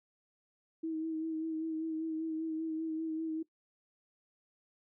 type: tone with vibrato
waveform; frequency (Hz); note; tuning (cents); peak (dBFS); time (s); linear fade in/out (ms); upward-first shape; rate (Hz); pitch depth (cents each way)
sine; 319.8; D#4; +48; -33; 0.83-3.43; 10; sine; 5.1; 27
effects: noise-tail reverb RT60 0.1 s tail -18 dB re dry